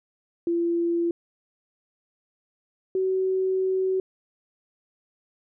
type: tone pair in turn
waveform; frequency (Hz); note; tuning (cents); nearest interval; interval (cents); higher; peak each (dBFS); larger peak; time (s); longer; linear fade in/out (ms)
sine; 340.6 / 377.1; F4 / F#4; -43 / +33; major second; 176; second; -21; neither; 0.47-1.11 / 2.95-4; second; 2
effects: none